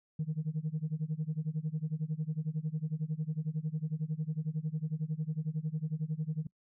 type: tone with tremolo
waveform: sine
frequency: 155.56 Hz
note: D#3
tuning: in tune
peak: -27 dBFS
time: 0.19-6.47 s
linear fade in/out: 5 ms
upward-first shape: sine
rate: 11 Hz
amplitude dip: 95%
effects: noise-tail reverb RT60 0.1 s tail -25 dB re dry + tanh soft clip ceiling -27 dBFS